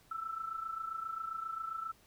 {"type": "tone with amplitude modulation", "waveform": "sine", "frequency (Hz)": 1323, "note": "E6", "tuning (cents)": 6, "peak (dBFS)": -34, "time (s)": [0.11, 1.92], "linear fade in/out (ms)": 5, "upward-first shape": "sine", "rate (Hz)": 27.5, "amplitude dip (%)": 70, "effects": ["pink hiss -65 dBFS RMS until 2.06 s"]}